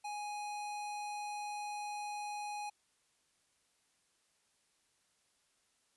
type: tone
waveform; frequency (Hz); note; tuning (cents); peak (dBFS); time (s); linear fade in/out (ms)
square; 830.6; G#5; 0; -40; 0.04-2.7; 10
effects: white hiss -75 dBFS RMS until 5.96 s + resampled to 24000 Hz